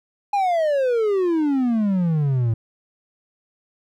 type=exponential sweep; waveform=triangle; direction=down; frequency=830.6 to 110 Hz; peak=-15 dBFS; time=0.33-2.54 s; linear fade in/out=5 ms; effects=none